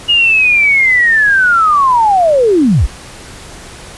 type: linear sweep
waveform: sine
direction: down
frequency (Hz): 2881 to 35.22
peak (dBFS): -6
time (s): 0.08-2.87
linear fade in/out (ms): 20
effects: pink hiss -32 dBFS RMS until 3.97 s + resampled to 24000 Hz